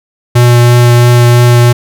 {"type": "tone with vibrato", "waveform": "square", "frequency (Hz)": 120.9, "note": "B2", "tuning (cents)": -36, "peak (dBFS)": -3, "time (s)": [0.35, 1.73], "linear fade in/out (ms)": 10, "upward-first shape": "triangle", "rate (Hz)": 3, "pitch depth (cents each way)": 12, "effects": []}